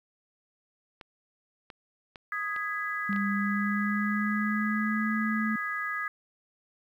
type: clicks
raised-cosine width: 0.3 ms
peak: -27 dBFS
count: 6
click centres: 1.012 / 1.702 / 2.158 / 2.563 / 3.129 / 3.162 s
type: chord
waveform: sine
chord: G# minor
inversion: second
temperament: just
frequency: 1245.9 / 1661.2 / 1993.5 Hz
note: D#6 / G#6 / B6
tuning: +2 / 0 / +16 cents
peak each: -34 / -33 / -36 dBFS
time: 2.32-6.08 s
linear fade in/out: 2 ms
type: tone with pitch glide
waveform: sine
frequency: 200.2 to 218.3 Hz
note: G3 to A3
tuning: +37 to -13 cents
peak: -27 dBFS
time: 3.09-5.56 s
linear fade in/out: 5 ms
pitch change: +150 cents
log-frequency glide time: 3.31-5.13 s
effects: 10-bit